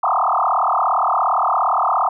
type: tone with frequency modulation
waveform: sine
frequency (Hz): 987.8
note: B5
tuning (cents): 0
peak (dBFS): -14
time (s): 0.03-2.09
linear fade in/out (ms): 5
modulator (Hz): 37.3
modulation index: 7.7
effects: none